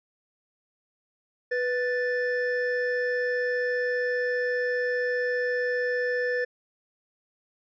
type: tone pair together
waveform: triangle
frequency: 493.9 / 1760.1 Hz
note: B4 / A6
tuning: 0 / 0 cents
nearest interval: octave + minor seventh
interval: 2200 cents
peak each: -24 / -27 dBFS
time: 1.51-6.45 s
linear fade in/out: 10 ms
effects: resampled to 16000 Hz